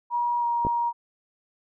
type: tone with pitch glide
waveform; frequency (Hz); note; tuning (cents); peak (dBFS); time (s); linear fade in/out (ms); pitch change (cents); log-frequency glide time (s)
sine; 957 to 945.5; A#5 to A#5; +45 to +24; -22; 0.1-0.93; 50; -21; 0.4-0.45
type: clicks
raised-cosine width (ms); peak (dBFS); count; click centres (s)
2; -16; 2; 0.65 / 0.668
effects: none